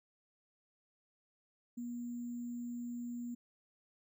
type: tone with sample-and-hold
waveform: sine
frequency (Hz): 240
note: B3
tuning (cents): -49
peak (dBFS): -39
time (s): 1.77-3.35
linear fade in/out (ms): 10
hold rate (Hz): 7350
effects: none